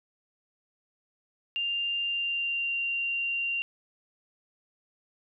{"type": "tone with pitch glide", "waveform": "sine", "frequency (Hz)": [2794, 2770], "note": ["F7", "F7"], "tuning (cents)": [0, -15], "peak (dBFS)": -27, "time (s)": [1.56, 3.62], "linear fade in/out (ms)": 0, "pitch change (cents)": -15, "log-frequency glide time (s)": [2.03, 2.74], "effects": []}